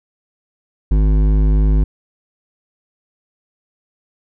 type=tone with hard clipping; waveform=sine; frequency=51.6 Hz; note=G#1; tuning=10 cents flat; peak=-12 dBFS; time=0.91-1.84 s; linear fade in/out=5 ms; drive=12 dB; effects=none